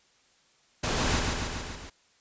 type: noise with echo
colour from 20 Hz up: pink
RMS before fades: -28 dBFS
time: 0.83-1.2 s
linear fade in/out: 10 ms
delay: 140 ms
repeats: 5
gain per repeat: -3 dB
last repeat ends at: 1.9 s
effects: white hiss -64 dBFS RMS until 2.2 s + resampled to 16000 Hz